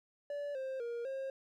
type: tone with pitch steps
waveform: triangle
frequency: 577 / 528 / 471.5 / 536 Hz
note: D5 / C5 / A#4 / C5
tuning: -31 / +16 / +20 / +42 cents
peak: -35 dBFS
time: 0.3-1.3 s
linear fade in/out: 2 ms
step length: 250 ms
effects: none